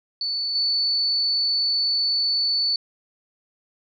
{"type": "tone with level steps", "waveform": "sine", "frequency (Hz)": 4476, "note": "C#8", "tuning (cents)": 16, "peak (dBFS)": [-23, -19], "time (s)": [0.21, 2.76], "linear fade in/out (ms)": 2, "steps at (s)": 0.55, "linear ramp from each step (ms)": 5, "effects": []}